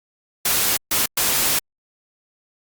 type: noise bursts at uneven times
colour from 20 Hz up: white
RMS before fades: -19 dBFS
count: 3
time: 0.45-0.77 / 0.91-1.06 / 1.17-1.59 s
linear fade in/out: 5 ms
effects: Opus 48 kbps